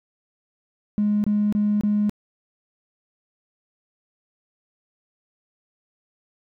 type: tone bursts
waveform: triangle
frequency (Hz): 208.2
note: G#3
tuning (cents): +5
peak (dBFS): -14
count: 4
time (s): 0.98-2.095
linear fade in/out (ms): 0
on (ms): 260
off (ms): 25
effects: tanh soft clip ceiling -15 dBFS